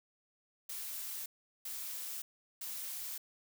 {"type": "noise bursts", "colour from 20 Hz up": "blue", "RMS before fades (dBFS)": -42, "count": 3, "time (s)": [0.69, 3.18], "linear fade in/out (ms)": 5, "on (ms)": 570, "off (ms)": 390, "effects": []}